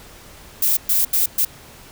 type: noise bursts at uneven times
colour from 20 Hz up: violet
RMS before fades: -17 dBFS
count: 4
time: 0.62-0.77 / 0.89-1.05 / 1.13-1.26 / 1.38-1.45 s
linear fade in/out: 5 ms
effects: pink hiss -43 dBFS RMS until 1.91 s